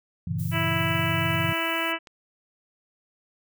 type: chord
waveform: sine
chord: G diminished seventh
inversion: none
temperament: equal with one note detuned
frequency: 96.15 / 116.54 / 138.59 / 164.81 Hz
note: G2 / Bb2 / Db3 / Fb3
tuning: -33 / 0 / 0 / 0 cents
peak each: -31 / -32 / -32 / -29 dBFS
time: 0.27-1.53 s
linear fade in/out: 5 ms
type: noise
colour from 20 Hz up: violet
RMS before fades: -42 dBFS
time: 0.38-1.93 s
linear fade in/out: 20 ms
type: harmonic tone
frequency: 329.6 Hz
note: E4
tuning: in tune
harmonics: 1 / 2 / 3 / 4 / 5 / 6 / 7 / 8 / 9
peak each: -33 / -33 / -33 / -33 / -33 / -33 / -33 / -33 / -33 dBFS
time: 0.51-1.99 s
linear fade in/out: 50 ms
type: click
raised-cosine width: 0.2 ms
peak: -29 dBFS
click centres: 2.072 s
effects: none